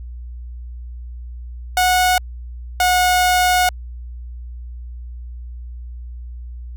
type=tone pair in turn; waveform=sawtooth; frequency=732 / 727.4 Hz; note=F#5 / F#5; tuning=-19 / -30 cents; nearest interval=unison; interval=11 cents; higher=first; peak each=-9 dBFS; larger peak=neither; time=1.77-2.18 / 2.8-3.69 s; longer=second; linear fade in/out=2 ms; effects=added 60 Hz sine -29 dBFS peak until 6.76 s